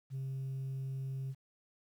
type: tone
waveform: sine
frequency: 133.8 Hz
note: C3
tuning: 39 cents sharp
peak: -34 dBFS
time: 0.1-1.35 s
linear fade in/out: 50 ms
effects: tanh soft clip ceiling -35 dBFS + 11-bit